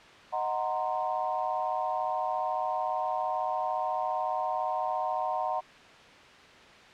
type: chord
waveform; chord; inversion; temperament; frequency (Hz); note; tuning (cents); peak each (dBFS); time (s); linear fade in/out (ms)
sine; C half-diminished seventh; first; equal; 622.3 / 740 / 932.3 / 1046.5; Eb5 / Gb5 / Bb5 / C6; 0 / 0 / 0 / 0; -35 / -31 / -33 / -36; 0.32-5.61; 20
effects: white hiss -51 dBFS RMS until 6.93 s + low-pass 3000 Hz 12 dB/octave